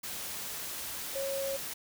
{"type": "tone in noise", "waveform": "sine", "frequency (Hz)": 547, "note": "C#5", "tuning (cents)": -23, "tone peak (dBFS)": -32, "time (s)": [1.15, 1.57], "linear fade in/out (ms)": 10, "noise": "white", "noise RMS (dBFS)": -39, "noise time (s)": [0.03, 1.74], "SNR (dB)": 4, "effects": []}